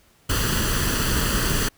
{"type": "noise with comb filter", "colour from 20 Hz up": "pink", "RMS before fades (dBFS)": -22, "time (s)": [0.29, 1.69], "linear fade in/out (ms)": 10, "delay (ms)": 0.66, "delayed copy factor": 0.65, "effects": ["pink hiss -58 dBFS RMS until 1.77 s"]}